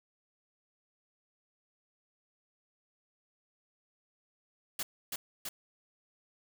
white noise with echo, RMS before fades -35 dBFS, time 4.79-4.83 s, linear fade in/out 5 ms, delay 330 ms, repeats 2, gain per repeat -2 dB, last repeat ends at 5.49 s, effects none

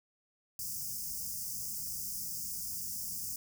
white band-stop noise, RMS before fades -39 dBFS, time 0.59-3.36 s, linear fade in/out 2 ms, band 230 to 4900 Hz, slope 96 dB/octave, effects none

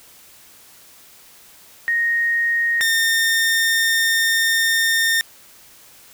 sine / sawtooth tone pair in turn, 1864 / 1820.4 Hz, A#6 / A#6, -1 / -42 cents, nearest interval unison, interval 41 cents, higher first, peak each -16 / -12 dBFS, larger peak second, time 1.88-2.81 / 2.81-5.21 s, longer second, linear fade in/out 0 ms, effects white hiss -47 dBFS RMS until 6.13 s

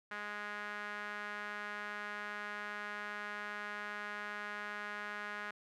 sawtooth tone with band-pass filter, 207.5 Hz, G#3, 1 cent flat, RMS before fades -43 dBFS, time 0.11-5.51 s, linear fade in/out 5 ms, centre 1600 Hz, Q 2.8, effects none

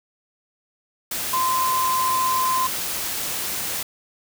sine tone in noise, 1033 Hz, C6, 22 cents flat, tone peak -19 dBFS, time 1.33-2.67 s, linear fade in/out 5 ms, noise white, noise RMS -27 dBFS, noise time 1.11-3.83 s, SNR +5 dB, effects none

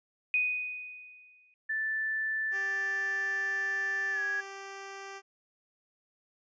sine tone with exponential decay, 2489 Hz, D#7, in tune, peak -23 dBFS, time 0.34-1.54 s, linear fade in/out 1 ms, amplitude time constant 260 ms
sine tone with pitch glide, 1760 to 1661.2 Hz, A6 to G#6, 0 to 0 cents, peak -29 dBFS, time 1.69-4.41 s, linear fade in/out 10 ms, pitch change -100 cents, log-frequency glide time 4.11-4.23 s
10% pulse tone, 392 Hz, G4, in tune, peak -33 dBFS, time 2.51-5.22 s, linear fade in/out 50 ms
effects resampled to 16000 Hz

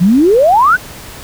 sine exponential sweep, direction up, 164.81 to 1568 Hz, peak -5 dBFS, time 0-0.77 s, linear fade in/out 20 ms, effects pink hiss -31 dBFS RMS until 1.23 s

